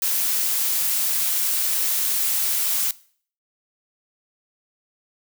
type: noise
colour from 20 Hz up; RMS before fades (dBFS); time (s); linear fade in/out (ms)
blue; -22; 0.02-2.91; 2
effects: noise-tail reverb RT60 0.5 s tail -20 dB re dry